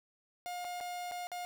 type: tone with dropouts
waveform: 45% pulse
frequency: 712 Hz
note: F5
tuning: 33 cents sharp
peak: -38 dBFS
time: 0.46-1.45 s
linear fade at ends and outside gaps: 0 ms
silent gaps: 0.645-0.649 / 0.803-0.809 / 1.113-1.119 / 1.27-1.317 s
effects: none